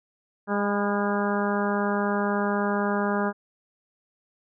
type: harmonic tone with a mistuned harmonic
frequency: 203.8 Hz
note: G#3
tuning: 32 cents flat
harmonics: 1 / 2 / 3 / 4 / 5 / 6 / 7 / 8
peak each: -26 / -29 / -31 / -32 / -33 / -34 / -34 / -35 dBFS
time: 0.47-3.33 s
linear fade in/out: 50 ms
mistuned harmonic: 5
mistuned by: -31 cents
effects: none